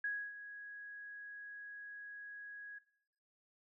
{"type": "tone with ADSR envelope", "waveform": "sine", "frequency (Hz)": 1661.2, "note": "G#6", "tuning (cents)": 0, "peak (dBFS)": -34, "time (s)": [0.04, 2.79], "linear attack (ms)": 4, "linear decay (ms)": 280, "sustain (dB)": -12, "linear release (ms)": 11, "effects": ["noise-tail reverb RT60 0.7 s tail -18 dB re dry"]}